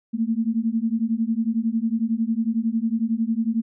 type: beating tone pair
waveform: sine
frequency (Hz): 221 / 232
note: A3 / A#3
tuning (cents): +8 / -8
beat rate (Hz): 11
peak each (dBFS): -23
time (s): 0.13-3.62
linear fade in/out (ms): 20
effects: none